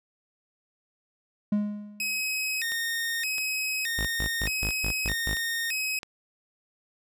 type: tone with exponential decay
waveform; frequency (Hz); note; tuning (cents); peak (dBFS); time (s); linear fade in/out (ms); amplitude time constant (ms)
triangle; 207.7; G#3; 0; -18; 1.52-2.21; 5; 150
type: tone with vibrato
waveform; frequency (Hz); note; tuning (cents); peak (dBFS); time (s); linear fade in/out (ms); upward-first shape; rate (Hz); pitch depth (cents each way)
sawtooth; 2165; C#7; -41; -24; 2-5.99; 2; square; 0.81; 280
type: click train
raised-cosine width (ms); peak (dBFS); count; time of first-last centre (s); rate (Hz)
0.2; -22; 6; 2.72-6.031; 1.51
type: tone bursts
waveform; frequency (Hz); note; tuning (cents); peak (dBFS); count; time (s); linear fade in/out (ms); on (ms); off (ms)
sawtooth; 52.5; G#1; +19; -25; 7; 3.98-5.348; 5; 84; 130
effects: none